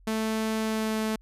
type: tone with pitch glide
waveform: sawtooth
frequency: 220 to 218.4 Hz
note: A3 to A3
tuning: 0 to -13 cents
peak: -22 dBFS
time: 0.07-1.16 s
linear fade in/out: 5 ms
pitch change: -13 cents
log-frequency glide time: 0.57-0.99 s
effects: added 44 Hz sine -52 dBFS peak until 1.21 s + resampled to 32000 Hz